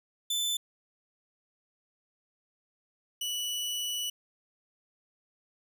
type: tone pair in turn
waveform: sawtooth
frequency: 3520 / 2954 Hz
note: A7 / F#7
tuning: 0 / -3 cents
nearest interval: minor third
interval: 303 cents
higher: first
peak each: -25 / -28 dBFS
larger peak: first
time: 0.3-0.57 / 3.21-4.1 s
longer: second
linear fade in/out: 5 ms
effects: none